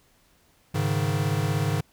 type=chord; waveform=square; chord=Ab suspended fourth; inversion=none; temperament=equal; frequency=103.83 / 138.59 / 155.56 Hz; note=Ab2 / Db3 / Eb3; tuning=0 / 0 / 0 cents; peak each=-28 dBFS; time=0.74-1.81 s; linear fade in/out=10 ms; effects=pink hiss -62 dBFS RMS until 1.92 s